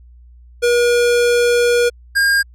square tone pair in turn, 480 / 1614.5 Hz, B4 / G#6, -49 / -49 cents, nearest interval octave + major sixth, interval 2100 cents, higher second, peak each -12 dBFS, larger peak neither, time 0.62-1.9 / 2.15-2.43 s, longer first, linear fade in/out 20 ms, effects added 60 Hz sine -40 dBFS peak until 2.54 s + low-pass 11000 Hz 12 dB/octave

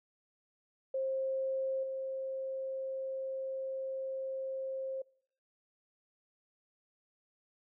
sine tone with level steps, 531 Hz, C5, 25 cents sharp, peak -31 / -35 dBFS, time 0.94-5.02 s, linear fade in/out 5 ms, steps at 1.83 s, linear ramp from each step 5 ms, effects noise-tail reverb RT60 0.6 s tail -24 dB re dry

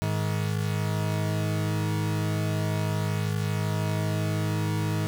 40% pulse tone pair together, 105.6 / 158.22 Hz, G#2 / D#3, +29 / +29 cents, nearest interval perfect fifth, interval 700 cents, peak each -26 / -28 dBFS, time 0.02-5.07 s, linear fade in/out 0 ms, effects none

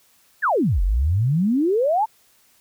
sine exponential two-way sweep, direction down then up, 1865 to 41.81 to 921 Hz, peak -16 dBFS, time 0.42-2.06 s, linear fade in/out 20 ms, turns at 0.82 s, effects white hiss -58 dBFS RMS until 2.6 s

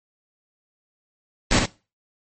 pink noise with echo, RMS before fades -17 dBFS, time 1.51-1.59 s, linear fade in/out 2 ms, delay 67 ms, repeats 1, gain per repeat -5 dB, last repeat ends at 1.657 s, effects noise-tail reverb RT60 0.3 s tail -20 dB re dry + MP3 32 kbps

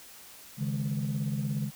sine chord, C# suspended second, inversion none, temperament equal, 138.59 / 155.56 / 207.7 Hz, C#3 / D#3 / G#3, 0 / 0 / 0 cents, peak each -30 / -33 / -32 dBFS, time 0.57-1.71 s, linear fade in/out 50 ms, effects tanh soft clip ceiling -23 dBFS + white hiss -50 dBFS RMS until 1.75 s

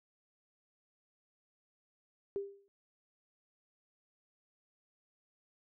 sine tone with exponential decay, 398.3 Hz, G4, 28 cents sharp, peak -31 dBFS, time 2.36-2.68 s, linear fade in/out 0 ms, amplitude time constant 68 ms, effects none

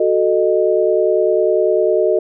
sine chord, D# diminished, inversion first, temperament equal with one note detuned, 370 / 440 / 618 Hz, F#4 / A4 / D#5, 0 / 0 / -12 cents, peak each -16 dBFS, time 0-2.19 s, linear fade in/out 5 ms, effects none

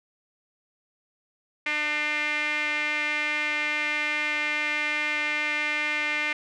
sawtooth tone with band-pass filter, 299.6 Hz, D4, 35 cents sharp, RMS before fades -27 dBFS, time 1.66-6.33 s, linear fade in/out 5 ms, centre 2200 Hz, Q 4.9, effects resampled to 22050 Hz

